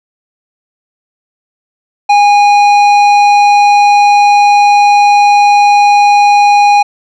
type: tone with tanh clipping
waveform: sine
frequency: 820 Hz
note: G#5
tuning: 22 cents flat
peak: -5 dBFS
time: 2.09-6.83 s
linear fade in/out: 10 ms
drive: 12 dB
effects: none